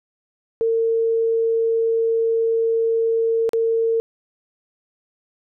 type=tone with dropouts; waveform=sine; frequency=454.6 Hz; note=A#4; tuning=43 cents flat; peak=-16 dBFS; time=0.61-4 s; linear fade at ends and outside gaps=0 ms; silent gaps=3.492-3.533 s; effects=none